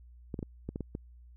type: clicks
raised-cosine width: 3 ms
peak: -23 dBFS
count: 7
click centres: 0.342 / 0.391 / 0.428 / 0.69 / 0.759 / 0.807 / 0.951 s
effects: added 60 Hz sine -51 dBFS peak until 1.36 s